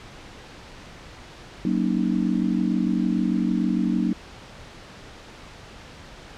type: chord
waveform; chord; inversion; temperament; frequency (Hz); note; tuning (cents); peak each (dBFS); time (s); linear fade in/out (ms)
sine; D# minor seventh; first; just; 186.68 / 233.3 / 280 / 311.1; F#3 / A#3 / C#4 / D#4; +16 / +2 / +18 / 0; -24 / -24 / -28 / -27; 1.65-4.13; 2
effects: pink hiss -43 dBFS RMS until 6.37 s + low-pass 5000 Hz 12 dB/octave